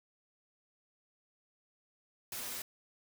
white noise with comb filter, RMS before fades -41 dBFS, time 2.32-2.62 s, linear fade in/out 2 ms, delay 8.1 ms, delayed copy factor +0.7, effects none

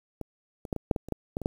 clicks, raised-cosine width 2 ms, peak -22 / -25 / -15 / -19 / -8 / -17 / -27 / -15 / -16 / -23 / -13 dBFS, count 11, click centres 0.213 / 0.652 / 0.728 / 0.763 / 0.912 / 0.962 / 1.086 / 1.123 / 1.369 / 1.417 / 1.459 s, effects 8-bit

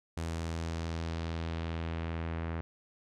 sawtooth tone with low-pass filter sweep, 82.41 Hz, E2, in tune, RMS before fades -36 dBFS, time 0.17-2.61 s, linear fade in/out 0 ms, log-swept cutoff 9000 to 1900 Hz, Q 1.2, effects none

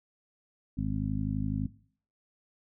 harmonic tone, 51.91 Hz, G#1, in tune, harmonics 1 / 2 / 3 / 4 / 5, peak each -35 / -35 / -35 / -35 / -35 dBFS, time 0.77-1.67 s, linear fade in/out 10 ms, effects noise-tail reverb RT60 0.5 s tail -18 dB re dry

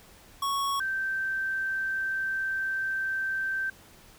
square / sine tone pair in turn, 1108.7 / 1558.9 Hz, C#6 / G6, 0 / -10 cents, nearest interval tritone, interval 590 cents, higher second, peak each -27 dBFS, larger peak neither, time 0.42-0.8 / 0.8-3.7 s, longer second, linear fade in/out 5 ms, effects pink hiss -54 dBFS RMS until 4.18 s

